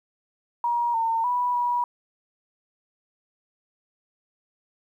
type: tone with pitch steps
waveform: sine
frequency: 951 / 908 / 981 / 969 Hz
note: A#5 / A#5 / B5 / B5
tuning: +34 / -46 / -12 / -33 cents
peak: -21 dBFS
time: 0.64-1.84 s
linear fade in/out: 2 ms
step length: 300 ms
effects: 10-bit